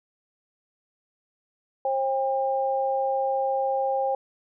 sine tone pair together, 535 / 801.1 Hz, C5 / G5, +38 / +37 cents, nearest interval perfect fifth, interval 699 cents, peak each -25 dBFS, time 1.85-4.15 s, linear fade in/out 2 ms, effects none

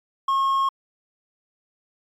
sine tone with hard clipping, 1084 Hz, C#6, 39 cents flat, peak -19 dBFS, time 0.28-0.69 s, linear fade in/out 5 ms, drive 3 dB, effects MP3 96 kbps

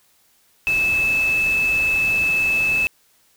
sine tone in noise, 2614 Hz, E7, 15 cents flat, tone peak -16 dBFS, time 0.67-2.87 s, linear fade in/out 0 ms, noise pink, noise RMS -33 dBFS, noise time 0.67-2.87 s, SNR +14 dB, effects white hiss -59 dBFS RMS until 3.36 s

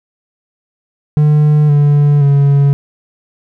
triangle tone with pitch steps, 150 / 145.39 / 140.93 Hz, D3 / D3 / C#3, +37 / -17 / +29 cents, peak -4 dBFS, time 1.17-2.73 s, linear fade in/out 0 ms, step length 520 ms, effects none

